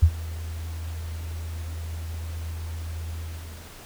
sine tone with ADSR envelope, 81.5 Hz, E2, 19 cents flat, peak -9 dBFS, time 0.02-3.75 s, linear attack 13 ms, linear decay 63 ms, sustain -21 dB, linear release 570 ms, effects pink hiss -45 dBFS RMS until 3.85 s

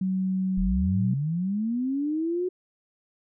sine tone, 188.1 Hz, F#3, 29 cents sharp, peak -23 dBFS, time 0.01-1.14 s, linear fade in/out 5 ms
sine linear sweep, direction up, 32.32 to 370 Hz, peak -24 dBFS, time 0.57-2.49 s, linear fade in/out 10 ms
effects none

